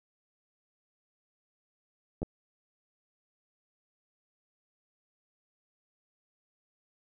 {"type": "clicks", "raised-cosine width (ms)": 2, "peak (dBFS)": -21, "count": 2, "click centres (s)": [2.219, 2.23], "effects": []}